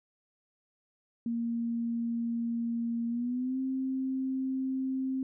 sine tone with pitch glide, 233.1 to 263.2 Hz, A#3 to C4, 0 to +10 cents, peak -29 dBFS, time 1.26-5.23 s, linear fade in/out 2 ms, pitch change +210 cents, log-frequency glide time 3.08-3.59 s, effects none

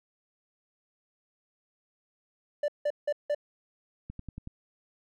triangle tone bursts, 587.3 Hz, D5, in tune, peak -23 dBFS, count 4, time 2.63-3.348 s, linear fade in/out 5 ms, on 52 ms, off 170 ms
click train, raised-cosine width 5 ms, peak -27 dBFS, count 5, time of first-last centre 4.1-4.474 s, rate 10.7 Hz
effects none

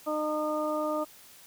harmonic tone, 304.9 Hz, D#4, 35 cents flat, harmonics 1 / 2 / 3 / 4, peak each -33 / -30 / -38 / -34 dBFS, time 0.06-1.05 s, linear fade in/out 20 ms, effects white hiss -53 dBFS RMS until 1.46 s

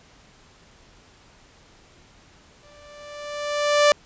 sawtooth tone with exponential growth, 587.3 Hz, D5, in tune, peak -8 dBFS, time 2.63-3.92 s, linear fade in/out 1 ms, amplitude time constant 280 ms, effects pink hiss -53 dBFS RMS until 4.05 s + resampled to 16000 Hz

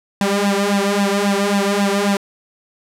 sawtooth tone with flanger, 200.6 Hz, G3, 40 cents sharp, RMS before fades -17 dBFS, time 0.21-2.17 s, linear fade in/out 2 ms, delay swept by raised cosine 1.1 to 3.4 ms, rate 3.7 Hz, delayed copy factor +0.85, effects low-pass 11000 Hz 12 dB/octave

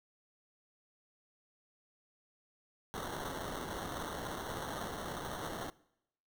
violet noise with sample-and-hold, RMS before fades -41 dBFS, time 2.94-5.7 s, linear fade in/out 0 ms, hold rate 2450 Hz, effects noise-tail reverb RT60 0.8 s tail -22 dB re dry

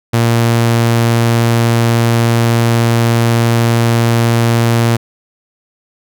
sawtooth tone, 116.54 Hz, A#2, in tune, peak -5 dBFS, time 0.13-4.97 s, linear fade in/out 10 ms, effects none

